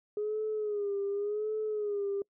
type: tone with vibrato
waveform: sine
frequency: 415.3 Hz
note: G#4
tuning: in tune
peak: -29 dBFS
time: 0.17-2.22 s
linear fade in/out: 2 ms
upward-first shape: sine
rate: 0.89 Hz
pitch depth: 71 cents each way
effects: noise-tail reverb RT60 0.1 s tail -26 dB re dry + tanh soft clip ceiling -25 dBFS